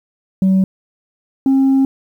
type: tone pair in turn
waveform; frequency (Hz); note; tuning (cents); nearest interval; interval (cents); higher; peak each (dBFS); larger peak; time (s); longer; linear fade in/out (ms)
sine; 190.1 / 268.8; F#3 / C4; +47 / +47; tritone; 600; second; -7; neither; 0.42-0.64 / 1.46-1.85; second; 2
effects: tanh soft clip ceiling -8 dBFS + 8-bit